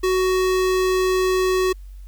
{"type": "tone with notch filter", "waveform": "square", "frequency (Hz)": 372.2, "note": "F#4", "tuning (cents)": 10, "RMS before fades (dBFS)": -19, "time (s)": [0.03, 1.73], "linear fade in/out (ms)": 10, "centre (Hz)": 11000, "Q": 1.8, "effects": ["added 47 Hz sine -35 dBFS peak until 2.07 s", "white hiss -61 dBFS RMS until 2.07 s"]}